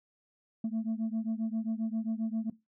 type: beating tone pair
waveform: sine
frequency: 220 / 227.5 Hz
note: A3 / A#3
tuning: 0 / -42 cents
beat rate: 7.5 Hz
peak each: -31 / -31 dBFS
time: 0.64-2.5 s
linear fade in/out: 5 ms
effects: noise-tail reverb RT60 0.2 s tail -18 dB re dry + tanh soft clip ceiling -27 dBFS